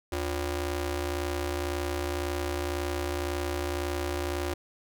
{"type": "ring-modulated tone", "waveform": "sawtooth", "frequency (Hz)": 216.1, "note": "A3", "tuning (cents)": -31, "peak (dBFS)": -22, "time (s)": [0.12, 4.54], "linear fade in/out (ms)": 5, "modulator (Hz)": 139, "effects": []}